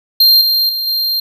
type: tone with level steps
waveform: square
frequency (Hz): 4186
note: C8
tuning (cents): 0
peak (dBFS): -6 / -11 / -17 / -14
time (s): 0.2-1.2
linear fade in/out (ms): 5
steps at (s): 0.41 / 0.69 / 0.87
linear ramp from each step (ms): 2
effects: none